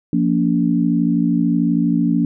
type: chord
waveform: sine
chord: Bb major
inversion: second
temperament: equal with one note detuned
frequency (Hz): 174.61 / 233.1 / 286.1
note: F3 / Bb3 / D4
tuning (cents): 0 / 0 / -45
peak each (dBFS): -18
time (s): 0.13-2.25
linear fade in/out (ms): 2
effects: none